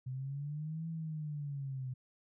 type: linear two-way sweep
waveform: sine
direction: up then down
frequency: 126.7 to 164.81 to 126.7 Hz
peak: -37 dBFS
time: 0.06-1.94 s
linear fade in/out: 10 ms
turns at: 0.88 s
effects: none